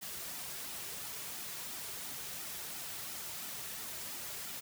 white noise with flanger, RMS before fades -43 dBFS, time 0.01-4.61 s, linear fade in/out 20 ms, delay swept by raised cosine 1.8 to 4 ms, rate 2.9 Hz, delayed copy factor -0.55, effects none

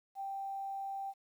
sine tone with quantisation, 784 Hz, G5, in tune, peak -37 dBFS, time 0.15-1.14 s, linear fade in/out 50 ms, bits 11, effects none

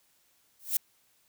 violet noise with exponential growth, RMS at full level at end -22 dBFS, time 0.59-0.77 s, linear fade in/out 5 ms, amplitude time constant 39 ms, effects white hiss -68 dBFS RMS until 1.28 s

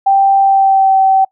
sine tone with pitch glide, 784 to 769.2 Hz, G5 to G5, 0 to -33 cents, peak -6 dBFS, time 0.06-1.25 s, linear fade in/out 10 ms, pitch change -33 cents, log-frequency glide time 0.41-0.98 s, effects noise-tail reverb RT60 0.1 s tail -24 dB re dry

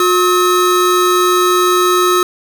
square tone pair together, 360 / 1282.9 Hz, F#4 / E6, -47 / -47 cents, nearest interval octave + minor seventh, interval 2200 cents, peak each -13 dBFS, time 0-2.23 s, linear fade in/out 2 ms, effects none

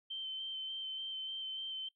sine tone with vibrato, 3103 Hz, G7, 18 cents flat, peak -38 dBFS, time 0.1-1.89 s, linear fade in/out 10 ms, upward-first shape square, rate 3.4 Hz, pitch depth 13 cents each way, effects noise-tail reverb RT60 0.1 s tail -17 dB re dry

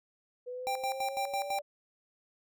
sine linear sweep, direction up, 492.4 to 587.3 Hz, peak -37 dBFS, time 0.46-1.62 s, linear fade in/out 20 ms
square tone with tremolo, 789 Hz, G5, 11 cents sharp, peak -31 dBFS, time 0.67-1.59 s, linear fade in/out 0 ms, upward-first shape square, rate 6 Hz, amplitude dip 75%
effects none

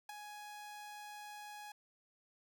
sawtooth tone with ADSR envelope, 834 Hz, G#5, 7 cents sharp, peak -38 dBFS, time 0.09-1.72 s, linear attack 4 ms, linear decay 12 ms, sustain -6 dB, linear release 4 ms, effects none

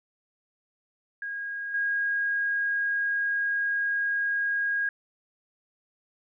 sine tone with level steps, 1635 Hz, G#6, 28 cents flat, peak -31 / -24 dBFS, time 1.22-4.89 s, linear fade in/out 2 ms, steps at 1.74 s, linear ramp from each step 5 ms, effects none

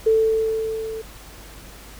sine tone with level ramp, 442.9 Hz, A4, 11 cents sharp, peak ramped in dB -12 to -28 dBFS, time 0.06-1.02 s, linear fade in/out 10 ms, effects added 50 Hz sine -43 dBFS peak until 1.99 s + pink hiss -43 dBFS RMS until 1.99 s

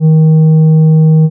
sine tone with tanh clipping, 157.7 Hz, D#3, 24 cents sharp, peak -4 dBFS, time 0-1.3 s, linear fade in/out 50 ms, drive 5 dB, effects none

